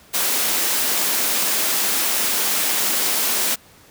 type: high-pass noise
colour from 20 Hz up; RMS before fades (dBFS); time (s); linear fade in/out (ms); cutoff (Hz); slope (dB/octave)
white; -20; 0.13-3.56; 20; 180; 96
effects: pink hiss -49 dBFS RMS until 3.9 s + high-pass 60 Hz 12 dB/octave